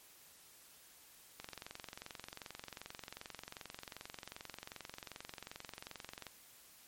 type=click train; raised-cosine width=0.2 ms; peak=-28 dBFS; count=111; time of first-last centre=1.4-6.267 s; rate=22.6 Hz; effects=white hiss -61 dBFS RMS until 6.87 s + MP3 64 kbps